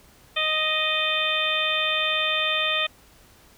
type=harmonic tone with a mistuned harmonic; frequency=622.3 Hz; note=D#5; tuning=in tune; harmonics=1 / 2 / 3 / 4 / 5 / 6; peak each=-31 / -30 / -30 / -26 / -28 / -27 dBFS; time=0.36-2.87 s; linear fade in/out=10 ms; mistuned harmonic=6; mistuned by=-76 cents; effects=pink hiss -54 dBFS RMS until 3.57 s